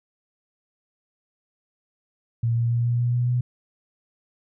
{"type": "tone with pitch steps", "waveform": "sine", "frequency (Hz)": [116.3, 117.45, 118.61, 119.78, 120.96, 122.15, 123.36], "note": ["A#2", "A#2", "A#2", "A#2", "B2", "B2", "B2"], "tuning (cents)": [-4, 13, 30, 47, -36, -19, -2], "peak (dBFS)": -19, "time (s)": [2.43, 3.41], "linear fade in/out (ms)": 5, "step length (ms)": 140, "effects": []}